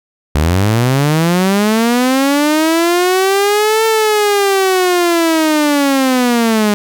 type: linear two-way sweep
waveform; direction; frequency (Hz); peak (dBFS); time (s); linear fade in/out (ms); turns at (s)
sawtooth; up then down; 70.3 to 448 to 204.7; -6; 0.35-6.74; 0; 3.85
effects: none